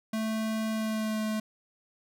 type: tone with pitch glide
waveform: square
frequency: 220 to 216.3 Hz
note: A3 to A3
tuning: 0 to -29 cents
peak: -29 dBFS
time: 0.13-1.4 s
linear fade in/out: 5 ms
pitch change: -29 cents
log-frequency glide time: 0.71-1.22 s
effects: none